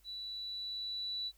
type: tone with level ramp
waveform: sine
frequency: 3951 Hz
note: B7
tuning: in tune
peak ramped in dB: -41 to -35 dBFS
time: 0.04-1.32 s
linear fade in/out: 50 ms
effects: added 50 Hz sine -65 dBFS peak until 1.37 s + white hiss -70 dBFS RMS until 1.37 s